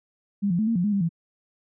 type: tone with pitch steps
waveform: sine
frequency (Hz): 201.4 / 172.7 / 216.7 / 229.4 / 176 / 208.3 / 198.7 / 166.8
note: G3 / F3 / A3 / A#3 / F3 / G#3 / G3 / E3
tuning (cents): +47 / -19 / -26 / -28 / +14 / +5 / +24 / +21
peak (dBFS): -20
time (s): 0.42-1.092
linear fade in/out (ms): 20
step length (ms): 84
effects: none